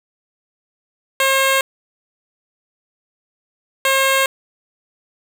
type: tone pair in turn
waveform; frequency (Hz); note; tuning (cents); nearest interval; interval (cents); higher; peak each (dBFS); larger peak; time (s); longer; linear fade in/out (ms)
10% pulse; 537 / 537; C5 / C5; +45 / +45; unison; 0; neither; -5; neither; 1.2-1.61 / 3.85-4.26; neither; 2
effects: none